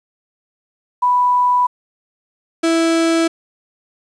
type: tone pair in turn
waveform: sine / 35% pulse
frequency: 987.8 / 329.6 Hz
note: B5 / E4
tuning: 0 / 0 cents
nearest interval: octave + perfect fifth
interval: 1900 cents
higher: first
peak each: -11 dBFS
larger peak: neither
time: 1.02-1.67 / 2.63-3.28 s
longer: neither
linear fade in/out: 10 ms
effects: resampled to 22050 Hz + 8-bit